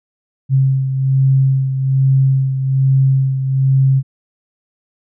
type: beating tone pair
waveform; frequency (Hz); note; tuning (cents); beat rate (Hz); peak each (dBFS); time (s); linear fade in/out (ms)
sine; 133.8 / 135; C3 / C#3; +39 / -45; 1.2; -11 / -19; 0.49-4.03; 50
effects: none